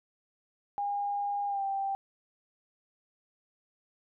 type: tone with pitch glide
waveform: sine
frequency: 811 to 785.2 Hz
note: G#5 to G5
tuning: -41 to +3 cents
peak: -29 dBFS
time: 0.78-1.95 s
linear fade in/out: 0 ms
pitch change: -56 cents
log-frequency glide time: 1.47-1.63 s
effects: none